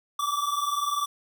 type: tone pair together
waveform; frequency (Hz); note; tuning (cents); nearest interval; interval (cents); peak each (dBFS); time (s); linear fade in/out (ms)
square; 1154.5 / 1174.7; D6 / D6; -30 / 0; unison; 30; -28 / -30; 0.19-1.06; 5
effects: none